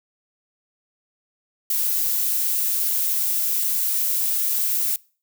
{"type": "noise", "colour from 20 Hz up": "violet", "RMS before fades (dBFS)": -22, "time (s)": [1.7, 4.96], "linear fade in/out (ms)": 2, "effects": ["noise-tail reverb RT60 0.4 s tail -24 dB re dry"]}